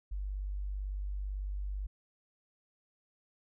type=tone; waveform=sine; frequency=49 Hz; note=G1; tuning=in tune; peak=-34 dBFS; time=0.11-1.87 s; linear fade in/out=10 ms; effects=none